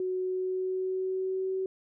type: tone with pitch glide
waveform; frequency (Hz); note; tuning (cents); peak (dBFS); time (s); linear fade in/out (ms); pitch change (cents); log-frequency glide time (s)
sine; 370 to 378.9; F#4 to F#4; 0 to +41; -28; 0-1.66; 2; +41; 0.2-1.54
effects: none